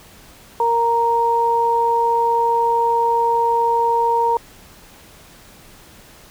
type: tone pair together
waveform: sine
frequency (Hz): 465.4 / 932.3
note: A#4 / A#5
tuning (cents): -3 / 0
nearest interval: octave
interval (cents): 1203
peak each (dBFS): -20 / -15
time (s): 0.6-4.37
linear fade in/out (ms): 2
effects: pink hiss -45 dBFS RMS until 6.3 s

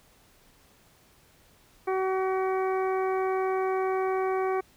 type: harmonic tone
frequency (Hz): 378.2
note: F#4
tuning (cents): +38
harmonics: 1 / 2 / 3 / 4 / 5 / 6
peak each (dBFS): -26 / -31 / -34 / -42 / -44 / -42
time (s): 1.87-4.61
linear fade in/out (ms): 10
effects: pink hiss -60 dBFS RMS until 4.76 s

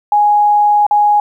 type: tone with dropouts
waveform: sine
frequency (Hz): 830.6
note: G#5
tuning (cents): 0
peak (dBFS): -7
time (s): 0.12-1.2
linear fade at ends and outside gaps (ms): 2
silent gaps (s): 0.866-0.91
effects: 8-bit

